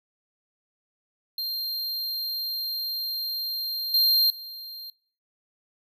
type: tone with level steps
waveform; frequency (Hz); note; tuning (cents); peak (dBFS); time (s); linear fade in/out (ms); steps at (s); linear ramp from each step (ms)
square; 4186; C8; 0; -28 / -18 / -37; 1.38-4.9; 2; 3.94 / 4.3; 2
effects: noise-tail reverb RT60 0.5 s tail -23 dB re dry